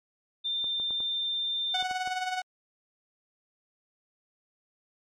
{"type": "tone", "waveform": "sine", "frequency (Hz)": 3591, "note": "A7", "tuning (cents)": 35, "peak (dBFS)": -27, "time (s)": [0.44, 1.84], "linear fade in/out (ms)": 20}
{"type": "clicks", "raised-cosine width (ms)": 1, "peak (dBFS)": -31, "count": 7, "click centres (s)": [0.643, 0.799, 0.907, 1.004, 1.826, 1.912, 2.075]}
{"type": "tone with tremolo", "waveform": "sawtooth", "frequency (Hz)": 740, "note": "F#5", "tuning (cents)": 0, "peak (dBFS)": -23, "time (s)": [1.74, 2.42], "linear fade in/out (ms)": 5, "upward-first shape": "sine", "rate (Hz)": 19, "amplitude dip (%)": 55}
{"effects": ["low-pass 6000 Hz 12 dB/octave", "MP3 96 kbps"]}